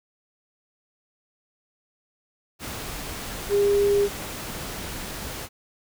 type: tone in noise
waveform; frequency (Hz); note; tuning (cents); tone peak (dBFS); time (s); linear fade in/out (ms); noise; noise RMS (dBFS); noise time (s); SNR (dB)
sine; 404.6; G#4; -45; -17; 3.49-4.09; 50; pink; -34; 2.59-5.49; +14
effects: none